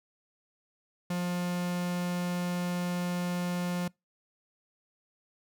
45% pulse tone, 177 Hz, F3, 23 cents sharp, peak -29 dBFS, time 1.1-3.88 s, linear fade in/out 5 ms, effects noise-tail reverb RT60 0.2 s tail -25 dB re dry

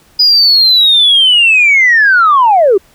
sine linear sweep, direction down, 4978 to 360 Hz, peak -3 dBFS, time 0.19-2.78 s, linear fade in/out 10 ms, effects tanh soft clip ceiling 0 dBFS + pink hiss -47 dBFS RMS until 2.94 s

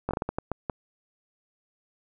slowing click train, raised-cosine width 1 ms, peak -14 dBFS, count 9, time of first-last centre 0.09-0.698 s, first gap 19 ms, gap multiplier 1.38, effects none

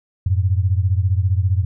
sine beating tone pair, 89.9 / 104.9 Hz, F#2 / G#2, -49 / +18 cents, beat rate 15 Hz, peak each -16 / -19 dBFS, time 0.26-1.65 s, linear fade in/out 5 ms, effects none

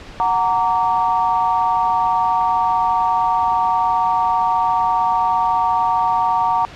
sine chord, Gb augmented, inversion none, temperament just, 740 / 925 / 1156.2 Hz, Gb5 / Bb5 / D6, 0 / -14 / -27 cents, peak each -20 / -16 / -22 dBFS, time 0.2-6.65 s, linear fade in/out 0 ms, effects pink hiss -37 dBFS RMS until 6.75 s + low-pass 4000 Hz 12 dB/octave

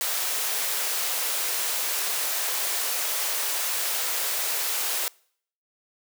white high-pass noise, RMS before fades -27 dBFS, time 0.01-5.08 s, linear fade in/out 0 ms, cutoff 420 Hz, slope 24 dB/octave, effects noise-tail reverb RT60 0.6 s tail -25 dB re dry

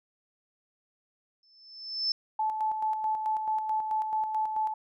sine tone with exponential growth, 5274 Hz, E8, in tune, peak -23 dBFS, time 1.43-2.12 s, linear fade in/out 2 ms, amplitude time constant 150 ms
sine tone with tremolo, 868 Hz, A5, 24 cents flat, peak -25 dBFS, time 2.39-4.74 s, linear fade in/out 5 ms, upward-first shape square, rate 4.6 Hz, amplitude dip 45%
effects none

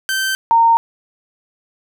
sawtooth / sine tone pair in turn, 1551 / 920 Hz, G6 / A#5, -19 / -23 cents, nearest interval major sixth, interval 904 cents, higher first, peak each -13 / -8 dBFS, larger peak second, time 0.09-0.35 / 0.51-0.77 s, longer neither, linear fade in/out 0 ms, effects none

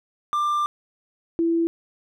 triangle / sine tone pair in turn, 1188 / 333.4 Hz, D6 / E4, +20 / +20 cents, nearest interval octave + minor seventh, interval 2200 cents, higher first, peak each -18 dBFS, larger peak neither, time 0.33-0.66 / 1.39-1.67 s, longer first, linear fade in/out 0 ms, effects none

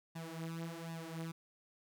sawtooth tone with flanger, 164.81 Hz, E3, in tune, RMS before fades -44 dBFS, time 0.15-1.32 s, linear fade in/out 10 ms, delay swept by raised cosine 1.1 to 6.9 ms, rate 1.3 Hz, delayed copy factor +0.8, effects none

